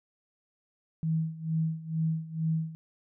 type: tone with tremolo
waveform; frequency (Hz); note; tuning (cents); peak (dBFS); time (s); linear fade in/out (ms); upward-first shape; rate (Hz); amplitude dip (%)
sine; 160.6; E3; -45; -24; 1.03-2.75; 0; sine; 2.2; 85
effects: none